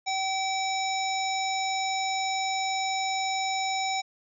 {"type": "harmonic tone", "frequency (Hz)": 767, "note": "G5", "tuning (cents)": -38, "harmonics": [1, 3, 5, 7, 9], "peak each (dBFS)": [-28, -33, -35, -36, -38], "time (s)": [0.06, 4.02], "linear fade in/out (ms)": 20, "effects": []}